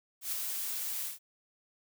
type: noise with ADSR envelope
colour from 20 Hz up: blue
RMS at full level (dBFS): -33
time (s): 0.21-1.19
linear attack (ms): 110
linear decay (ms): 13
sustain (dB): -3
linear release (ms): 140
effects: none

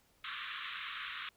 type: band-pass noise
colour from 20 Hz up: pink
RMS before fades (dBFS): -43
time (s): 0.24-1.29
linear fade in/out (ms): 2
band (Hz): 1100 to 3800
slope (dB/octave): 96
effects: pink hiss -70 dBFS RMS until 1.36 s

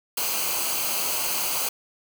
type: noise with comb filter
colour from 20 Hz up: white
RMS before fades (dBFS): -26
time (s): 0.17-1.69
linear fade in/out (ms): 5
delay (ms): 0.55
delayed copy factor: -0.65
effects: none

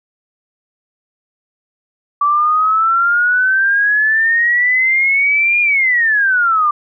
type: exponential two-way sweep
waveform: sine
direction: up then down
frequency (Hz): 1153 to 2436 to 1175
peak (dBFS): -10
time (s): 2.21-6.71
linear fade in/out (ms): 5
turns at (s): 5.61
effects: none

